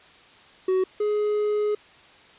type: tone pair in turn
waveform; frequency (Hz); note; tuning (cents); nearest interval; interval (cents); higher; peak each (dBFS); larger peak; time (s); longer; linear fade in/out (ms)
triangle; 374.5 / 419.3; F#4 / G#4; +21 / +17; major second; 196; second; -17 / -19; first; 0.68-0.84 / 1-1.75; second; 5
effects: white hiss -51 dBFS RMS until 2.38 s + resampled to 8000 Hz